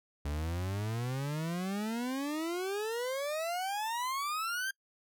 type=exponential sweep; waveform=40% pulse; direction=up; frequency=70.3 to 1600 Hz; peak=-32 dBFS; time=0.25-4.71 s; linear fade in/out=5 ms; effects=noise-tail reverb RT60 0.1 s tail -25 dB re dry